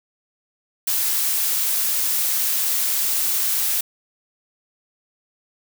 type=noise; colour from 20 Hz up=blue; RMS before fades=-21 dBFS; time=0.87-3.81 s; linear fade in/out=5 ms; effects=none